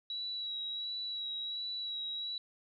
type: tone with vibrato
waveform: sine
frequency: 3897 Hz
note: B7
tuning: 24 cents flat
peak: -36 dBFS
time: 0.1-2.38 s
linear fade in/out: 2 ms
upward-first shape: sine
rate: 1.4 Hz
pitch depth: 23 cents each way
effects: none